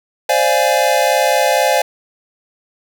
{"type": "chord", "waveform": "square", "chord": "D half-diminished seventh", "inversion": "third", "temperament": "equal with one note detuned", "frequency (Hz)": [523.3, 587.3, 689.6, 830.6], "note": ["C5", "D5", "F5", "Ab5"], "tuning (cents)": [0, 0, -22, 0], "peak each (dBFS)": -18, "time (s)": [0.29, 1.82], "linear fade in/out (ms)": 5, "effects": []}